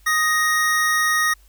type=tone pair together; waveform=square; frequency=1245.5 / 1873 Hz; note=D#6 / A#6; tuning=+1 / +8 cents; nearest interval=perfect fifth; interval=707 cents; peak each=-22 / -19 dBFS; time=0.06-1.34 s; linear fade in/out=10 ms; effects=added 50 Hz sine -49 dBFS peak until 1.48 s + white hiss -58 dBFS RMS until 1.48 s